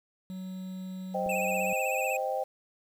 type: tone with pitch glide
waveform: triangle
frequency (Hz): 186.7 to 188.65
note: F#3 to F#3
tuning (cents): +16 to +34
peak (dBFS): -34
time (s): 0.3-1.73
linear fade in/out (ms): 0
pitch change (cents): +18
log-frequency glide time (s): 1.14-1.33
type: chord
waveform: sine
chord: C minor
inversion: none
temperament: equal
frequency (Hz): 523.3 / 622.3 / 784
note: C5 / Eb5 / G5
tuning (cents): 0 / 0 / 0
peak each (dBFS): -32 / -34 / -32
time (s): 1.14-2.44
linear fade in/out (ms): 10
type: click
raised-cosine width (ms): 2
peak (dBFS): -29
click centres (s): 1.263
type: tone with vibrato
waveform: square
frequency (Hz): 2567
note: E7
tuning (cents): -47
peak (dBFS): -32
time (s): 1.29-2.17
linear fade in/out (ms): 5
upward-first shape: sine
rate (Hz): 16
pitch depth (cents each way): 75
effects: 9-bit